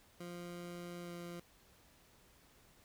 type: tone with pitch glide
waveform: 20% pulse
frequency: 174.61 to 173.2 Hz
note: F3 to F3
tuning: 0 to -14 cents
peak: -40 dBFS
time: 0.2-1.4 s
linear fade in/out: 5 ms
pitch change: -14 cents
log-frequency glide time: 1.02-1.12 s
effects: pink hiss -66 dBFS RMS until 2.84 s